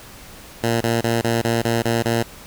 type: tone bursts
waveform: 10% pulse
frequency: 116 Hz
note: A#2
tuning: 8 cents flat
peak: -9 dBFS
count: 8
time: 0.63-2.231 s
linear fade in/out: 10 ms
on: 180 ms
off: 23 ms
effects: pink hiss -41 dBFS RMS until 2.46 s